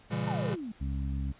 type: chord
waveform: square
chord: A# diminished seventh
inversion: none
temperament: just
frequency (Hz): 116.54 / 139.85 / 167.82 / 201.4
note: A#2 / C#3 / E3 / G3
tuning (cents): 0 / +16 / +31 / +47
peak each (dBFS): -36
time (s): 0.1-0.56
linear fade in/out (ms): 20
type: exponential sweep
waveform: sine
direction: down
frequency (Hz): 945 to 203.8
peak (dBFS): -35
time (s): 0.27-0.72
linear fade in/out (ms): 5
type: harmonic tone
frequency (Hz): 68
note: C#2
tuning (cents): -33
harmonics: 1 / 2 / 3 / 4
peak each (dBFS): -31 / -37 / -41 / -43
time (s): 0.8-1.33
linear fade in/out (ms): 20
effects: pink hiss -58 dBFS RMS until 1.39 s + resampled to 8000 Hz